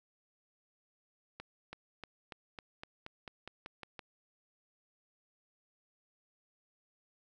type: accelerating click train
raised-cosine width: 0.3 ms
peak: -28 dBFS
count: 12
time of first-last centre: 1.4-3.992 s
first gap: 330 ms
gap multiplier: 0.93
effects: none